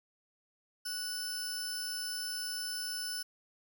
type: tone pair together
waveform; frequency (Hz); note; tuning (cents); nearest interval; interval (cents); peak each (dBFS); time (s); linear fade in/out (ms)
sawtooth; 1480 / 5271; F#6 / E8; 0 / -1; octave + minor seventh; 2199; -39 / -34; 0.85-3.23; 10
effects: none